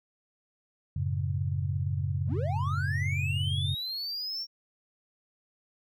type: chord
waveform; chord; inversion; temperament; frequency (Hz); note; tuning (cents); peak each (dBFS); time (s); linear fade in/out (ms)
sine; F# minor; none; equal; 92.5 / 110 / 138.59; F#2 / A2 / C#3; 0 / 0 / 0; -30 / -35 / -31; 0.96-3.75; 5
type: linear sweep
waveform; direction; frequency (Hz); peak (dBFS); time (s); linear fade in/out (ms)
triangle; up; 130 to 5550; -31; 2.26-4.47; 50
effects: none